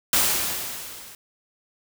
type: noise with level ramp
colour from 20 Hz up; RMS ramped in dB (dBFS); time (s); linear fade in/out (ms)
white; -18 to -44; 0.13-1.15; 2
effects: none